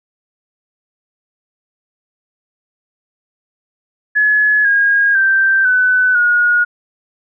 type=tone with pitch steps; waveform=sine; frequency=1700 / 1631.7 / 1566.1 / 1503.2 / 1442.8 Hz; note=G#6 / G#6 / G6 / F#6 / F#6; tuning=+40 / -31 / -2 / +27 / -44 cents; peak=-9 dBFS; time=4.15-6.65 s; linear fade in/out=20 ms; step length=500 ms; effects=none